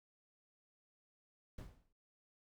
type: noise with exponential decay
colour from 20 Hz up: brown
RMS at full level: -44 dBFS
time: 1.58-1.93 s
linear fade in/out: 5 ms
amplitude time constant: 74 ms
effects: none